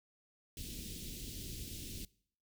pink band-stop noise, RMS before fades -45 dBFS, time 0.57-2.05 s, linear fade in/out 2 ms, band 350 to 3000 Hz, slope 24 dB/octave, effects noise-tail reverb RT60 0.6 s tail -23 dB re dry

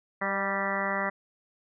harmonic tone with a mistuned harmonic, 196 Hz, G3, in tune, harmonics 1 / 2 / 3 / 4 / 5 / 6 / 7 / 8 / 9 / 10, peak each -36 / -40 / -34 / -37 / -36 / -35 / -37 / -40 / -36 / -33 dBFS, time 0.21-1.1 s, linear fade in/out 10 ms, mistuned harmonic 3, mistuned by +24 cents, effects none

